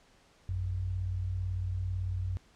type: tone pair together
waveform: sine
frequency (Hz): 54.54 / 92.5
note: A1 / F#2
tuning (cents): -15 / 0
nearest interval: major sixth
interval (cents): 915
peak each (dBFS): -38 / -31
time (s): 0.49-2.37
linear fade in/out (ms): 0
effects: pink hiss -63 dBFS RMS until 2.55 s + low-pass 7000 Hz 12 dB/octave